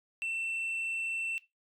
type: tone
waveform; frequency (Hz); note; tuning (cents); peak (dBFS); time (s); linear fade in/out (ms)
sine; 2686; E7; +32; -29; 0.22-1.38; 0
effects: noise-tail reverb RT60 0.2 s tail -19 dB re dry + tanh soft clip ceiling -31 dBFS